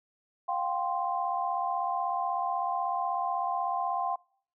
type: chord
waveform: sine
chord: F suspended second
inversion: none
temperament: equal with one note detuned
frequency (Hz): 707.8 / 784 / 1046.5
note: F5 / G5 / C6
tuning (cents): +23 / 0 / 0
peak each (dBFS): -32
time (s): 0.48-4.16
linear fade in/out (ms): 10
effects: noise-tail reverb RT60 0.6 s tail -26 dB re dry